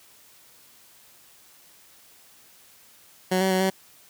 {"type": "tone with pitch steps", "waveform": "15% pulse", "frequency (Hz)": [185.2, 190.2, 186.8, 190.4], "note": ["F#3", "F#3", "F#3", "F#3"], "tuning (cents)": [2, 48, 17, 50], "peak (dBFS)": -14, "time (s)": [3.31, 3.702], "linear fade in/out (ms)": 10, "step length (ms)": 98, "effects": ["white hiss -54 dBFS RMS until 4.09 s", "high-pass 60 Hz 12 dB/octave"]}